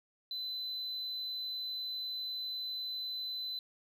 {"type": "tone", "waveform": "sine", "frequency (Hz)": 4024, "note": "B7", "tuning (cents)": 32, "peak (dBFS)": -34, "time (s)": [0.31, 3.59], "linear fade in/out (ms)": 2, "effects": ["tanh soft clip ceiling -35 dBFS", "12-bit"]}